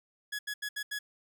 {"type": "tone bursts at uneven times", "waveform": "sawtooth", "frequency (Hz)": 1682, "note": "G#6", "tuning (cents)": 22, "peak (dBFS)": -30, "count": 5, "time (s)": [[0.32, 0.39], [0.47, 0.54], [0.62, 0.69], [0.76, 0.83], [0.91, 0.99]], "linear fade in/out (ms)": 10, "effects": []}